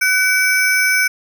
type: ring-modulated tone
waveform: square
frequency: 1894 Hz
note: A#6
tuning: 27 cents sharp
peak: -10 dBFS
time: 0.01-1.08 s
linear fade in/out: 10 ms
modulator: 393 Hz
effects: none